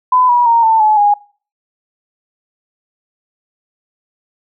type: tone with pitch steps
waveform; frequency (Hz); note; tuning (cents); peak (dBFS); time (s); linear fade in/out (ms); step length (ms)
sine; 1007 / 967.1 / 928.8 / 892 / 856.6 / 822.7; B5 / B5 / A#5 / A5 / A5 / G#5; +33 / -37 / -7 / +23 / -47 / -17; -7; 0.12-1.14; 5; 170
effects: noise-tail reverb RT60 0.4 s tail -23 dB re dry